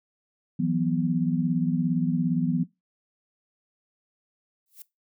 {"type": "chord", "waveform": "sine", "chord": "E suspended second", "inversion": "none", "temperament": "equal with one note detuned", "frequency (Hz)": [164.81, 182.13, 246.9], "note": ["E3", "F#3", "B3"], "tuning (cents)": [0, -27, 0], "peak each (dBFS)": -26, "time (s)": [0.59, 2.64], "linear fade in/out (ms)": 10}
{"type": "noise with exponential growth", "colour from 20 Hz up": "violet", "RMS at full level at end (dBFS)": -39, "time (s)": [4.66, 4.82], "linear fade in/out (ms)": 2, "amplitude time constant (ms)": 33}
{"effects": ["noise-tail reverb RT60 0.2 s tail -19 dB re dry"]}